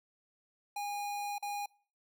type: tone with dropouts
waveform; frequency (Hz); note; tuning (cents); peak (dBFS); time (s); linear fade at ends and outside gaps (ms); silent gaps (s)
square; 818; G#5; -26; -36; 0.76-1.66; 5; 1.383-1.425
effects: noise-tail reverb RT60 0.5 s tail -26 dB re dry